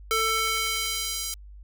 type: tone with high-pass filter sweep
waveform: square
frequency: 444.7 Hz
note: A4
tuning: 18 cents sharp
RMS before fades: -27 dBFS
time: 0.11-1.34 s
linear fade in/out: 0 ms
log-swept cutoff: 890 to 5600 Hz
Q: 0.9
effects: added 50 Hz sine -42 dBFS peak until 1.63 s